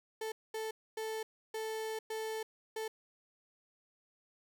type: tone bursts at uneven times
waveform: 35% pulse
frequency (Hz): 440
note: A4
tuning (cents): 0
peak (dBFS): -35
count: 6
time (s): 0.21-0.32 / 0.54-0.71 / 0.97-1.23 / 1.54-1.99 / 2.1-2.43 / 2.76-2.88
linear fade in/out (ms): 5
effects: none